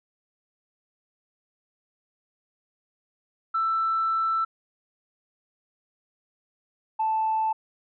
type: tone pair in turn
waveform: sine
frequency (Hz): 1328 / 878.7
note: E6 / A5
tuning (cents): +12 / -3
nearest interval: perfect fifth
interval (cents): 715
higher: first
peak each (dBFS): -21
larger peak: neither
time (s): 3.54-4.45 / 6.99-7.53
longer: first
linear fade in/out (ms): 10
effects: tanh soft clip ceiling -17 dBFS